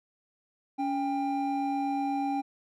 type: tone pair together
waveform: triangle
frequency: 281.1 / 795.1 Hz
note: C#4 / G5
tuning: +24 / +24 cents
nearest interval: octave + tritone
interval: 1800 cents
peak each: -28 dBFS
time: 0.78-2.42 s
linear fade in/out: 20 ms
effects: none